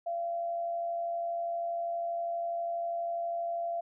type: tone with amplitude modulation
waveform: sine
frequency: 683 Hz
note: F5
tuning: 39 cents flat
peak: -29 dBFS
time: 0.06-3.81 s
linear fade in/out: 10 ms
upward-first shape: sine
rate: 92.4 Hz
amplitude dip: 35%
effects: none